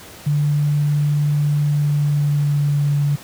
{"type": "tone with pitch glide", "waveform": "sine", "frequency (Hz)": [146.83, 144.14], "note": ["D3", "D3"], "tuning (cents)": [0, -32], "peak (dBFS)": -14, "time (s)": [0.26, 3.16], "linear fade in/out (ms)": 10, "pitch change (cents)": -32, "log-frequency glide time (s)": [1.72, 2.92], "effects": ["pink hiss -39 dBFS RMS until 3.23 s", "high-pass 80 Hz 12 dB/octave"]}